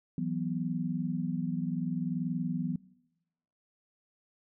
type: chord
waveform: sine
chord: E suspended second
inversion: none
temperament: just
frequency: 164.81 / 185.42 / 247.2 Hz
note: E3 / F#3 / B3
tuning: 0 / +4 / +2 cents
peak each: -34 dBFS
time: 0.18-2.76 s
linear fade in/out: 2 ms
effects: noise-tail reverb RT60 0.9 s tail -22 dB re dry